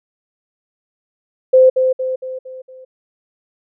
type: tone with echo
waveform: sine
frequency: 517 Hz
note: C5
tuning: 21 cents flat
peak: -5 dBFS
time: 1.53-1.7 s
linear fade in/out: 10 ms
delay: 230 ms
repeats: 5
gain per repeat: -6 dB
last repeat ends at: 2.85 s
effects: none